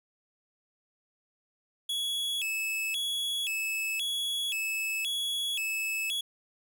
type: tone with vibrato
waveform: 45% pulse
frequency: 2960 Hz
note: F#7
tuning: in tune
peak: -29 dBFS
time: 1.89-6.21 s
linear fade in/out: 5 ms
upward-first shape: square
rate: 0.95 Hz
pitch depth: 220 cents each way
effects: none